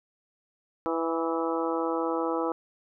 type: harmonic tone with a mistuned harmonic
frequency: 164.81 Hz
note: E3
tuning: in tune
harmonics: 2 / 3 / 4 / 5 / 6 / 7 / 8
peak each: -30 / -30 / -37 / -35 / -36 / -38 / -36 dBFS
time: 0.86-2.52 s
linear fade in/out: 0 ms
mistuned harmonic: 8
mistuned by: -20 cents
effects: none